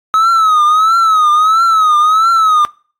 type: tone with vibrato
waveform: triangle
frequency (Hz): 1279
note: D#6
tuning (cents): +47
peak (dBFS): -5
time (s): 0.14-2.65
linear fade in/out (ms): 0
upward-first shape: triangle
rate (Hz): 1.5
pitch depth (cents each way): 120
effects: noise-tail reverb RT60 0.4 s tail -23 dB re dry + AAC 64 kbps